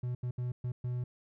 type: tone bursts at uneven times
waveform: triangle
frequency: 123.6 Hz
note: B2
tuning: 2 cents sharp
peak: -30 dBFS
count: 5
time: 0.03-0.15 / 0.23-0.31 / 0.38-0.52 / 0.64-0.72 / 0.84-1.04 s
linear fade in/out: 5 ms
effects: none